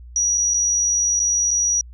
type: tone with dropouts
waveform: sine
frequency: 5800 Hz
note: F#8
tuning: 35 cents flat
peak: -16 dBFS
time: 0.16-1.81 s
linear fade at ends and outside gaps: 1 ms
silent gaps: 0.375-0.379 / 0.538-0.542 / 1.194-1.2 / 1.508-1.512 s
effects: added 60 Hz sine -37 dBFS peak until 1.93 s